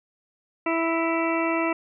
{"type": "harmonic tone with a mistuned harmonic", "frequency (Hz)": 329.6, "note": "E4", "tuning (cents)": 0, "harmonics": [1, 2, 3, 4, 6, 7, 8], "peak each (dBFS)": [-25, -28, -30, -31, -33, -33, -34], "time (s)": [0.66, 1.73], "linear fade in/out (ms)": 5, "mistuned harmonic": 8, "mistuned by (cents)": 35, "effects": []}